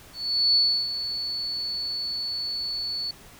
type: tone with ADSR envelope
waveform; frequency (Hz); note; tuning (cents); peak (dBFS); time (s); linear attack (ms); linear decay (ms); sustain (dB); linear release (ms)
sine; 4440; C#8; +2; -16; 0.13-3.11; 420; 320; -11; 4
effects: pink hiss -49 dBFS RMS until 3.39 s